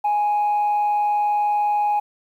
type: tone with amplitude modulation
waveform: sine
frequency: 830.6 Hz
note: G#5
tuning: in tune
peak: -14 dBFS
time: 0.04-2 s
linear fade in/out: 10 ms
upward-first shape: sine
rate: 173 Hz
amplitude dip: 25%
effects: tanh soft clip ceiling -15 dBFS + 9-bit